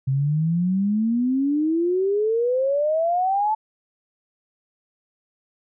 sine exponential sweep, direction up, 130.81 to 880 Hz, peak -18 dBFS, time 0.07-3.55 s, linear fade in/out 10 ms, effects none

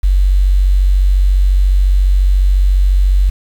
sine tone with quantisation, 47.14 Hz, F#1, 33 cents sharp, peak -7 dBFS, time 0.03-3.3 s, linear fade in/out 10 ms, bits 6, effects none

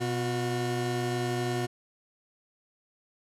30% pulse tone pair together, 124.1 / 360.7 Hz, B2 / F#4, +9 / -44 cents, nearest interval octave + tritone, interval 1847 cents, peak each -28 dBFS, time 0-1.67 s, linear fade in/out 20 ms, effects low-pass 11000 Hz 12 dB/octave

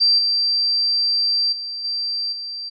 sine tone with level steps, 4699 Hz, D8, in tune, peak -12 / -16 / -26 / -21 / -27 dBFS, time 0-2.7 s, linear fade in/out 20 ms, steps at 0.18 / 1.52 / 1.84 / 2.32 s, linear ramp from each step 10 ms, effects none

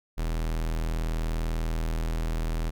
45% pulse tone, 40.43 Hz, E1, 33 cents flat, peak -26 dBFS, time 0.17-2.71 s, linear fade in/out 20 ms, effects none

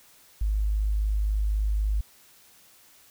sine tone, 51.91 Hz, G#1, in tune, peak -22 dBFS, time 0.41-2.01 s, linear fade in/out 5 ms, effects white hiss -56 dBFS RMS until 3.1 s

